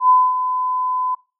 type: tone with ADSR envelope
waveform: sine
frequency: 1010 Hz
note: B5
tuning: 39 cents sharp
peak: -8 dBFS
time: 0-1.15 s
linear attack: 93 ms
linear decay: 240 ms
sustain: -10 dB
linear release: 8 ms
effects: noise-tail reverb RT60 0.3 s tail -22 dB re dry